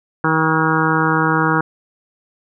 harmonic tone with a mistuned harmonic, 159 Hz, D#3, 38 cents sharp, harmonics 1 / 2 / 3 / 5 / 6 / 7 / 8 / 9 / 10, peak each -20 / -20 / -23 / -25 / -22 / -23 / -23 / -20 / -26 dBFS, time 0.24-1.61 s, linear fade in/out 2 ms, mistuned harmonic 10, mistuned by +40 cents, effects none

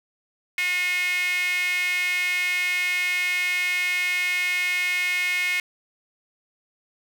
sawtooth tone with high-pass filter, 360 Hz, F#4, 47 cents flat, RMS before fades -24 dBFS, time 0.58-5.6 s, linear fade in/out 2 ms, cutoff 2200 Hz, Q 8.1, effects none

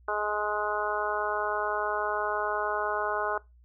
harmonic tone, 209.7 Hz, G#3, 17 cents sharp, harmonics 2 / 3 / 4 / 5 / 6 / 7, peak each -34 / -34 / -34 / -34 / -34 / -34 dBFS, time 0.08-3.38 s, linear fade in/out 5 ms, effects noise-tail reverb RT60 0.2 s tail -20 dB re dry + added 60 Hz sine -54 dBFS peak until 3.64 s

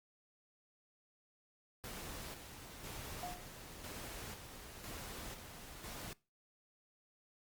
pink noise with tremolo, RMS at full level -47 dBFS, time 1.84-6.13 s, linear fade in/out 0 ms, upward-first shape square, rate 1 Hz, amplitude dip 45%
sine tone with exponential decay, 715 Hz, F5, 41 cents sharp, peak -39 dBFS, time 3.23-3.55 s, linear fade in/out 0 ms, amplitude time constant 69 ms
effects noise-tail reverb RT60 0.3 s tail -23 dB re dry + Opus 48 kbps

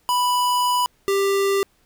square tone pair in turn, 987.8 / 394.8 Hz, B5 / G4, 0 / +12 cents, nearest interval octave + major third, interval 1588 cents, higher first, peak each -18 dBFS, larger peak neither, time 0.09-0.86 / 1.08-1.63 s, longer first, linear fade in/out 0 ms, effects pink hiss -62 dBFS RMS until 1.85 s

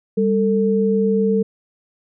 sine tone pair together, 198.5 / 446.1 Hz, G3 / A4, +22 / +24 cents, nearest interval octave + major second, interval 1402 cents, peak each -17 dBFS, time 0.17-1.43 s, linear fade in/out 10 ms, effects none

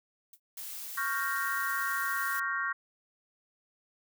violet noise with exponential decay, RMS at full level -45 dBFS, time 0.33-0.4 s, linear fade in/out 5 ms, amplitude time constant 15 ms
blue noise, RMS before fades -41 dBFS, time 0.57-2.4 s, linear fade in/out 5 ms
sine chord, G half-diminished seventh, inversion second, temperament equal, 1108.7 / 1396.9 / 1568 / 1864.7 Hz, Db6 / F6 / G6 / Bb6, 0 / 0 / 0 / 0 cents, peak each -35 dBFS, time 0.97-2.73 s, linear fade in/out 10 ms
effects none

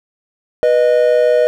triangle tone pair together, 489.6 / 616 Hz, B4 / D#5, -15 / -17 cents, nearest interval major third, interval 398 cents, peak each -10 dBFS, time 0.63-1.47 s, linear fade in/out 0 ms, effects none

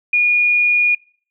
sine tone, 2440 Hz, D#7, 34 cents flat, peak -11 dBFS, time 0.13-0.95 s, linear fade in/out 5 ms, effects noise-tail reverb RT60 0.5 s tail -25 dB re dry

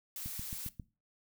blue noise, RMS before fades -42 dBFS, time 0.16-0.69 s, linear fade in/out 2 ms
click train, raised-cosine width 5 ms, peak -30 dBFS, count 5, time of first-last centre 0.26-0.798 s, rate 7.44 Hz
effects noise-tail reverb RT60 0.3 s tail -18 dB re dry

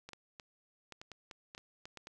clicks, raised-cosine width 0.2 ms, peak -30 dBFS, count 12, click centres 0.09 / 0.133 / 0.398 / 0.923 / 1.015 / 1.117 / 1.312 / 1.549 / 1.579 / 1.855 / 1.973 / 2.071 s, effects none

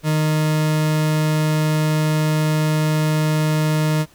40% pulse tone, 154.5 Hz, D#3, 12 cents flat, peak -15 dBFS, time 0.03-4.06 s, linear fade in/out 50 ms, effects pink hiss -52 dBFS RMS until 4.14 s

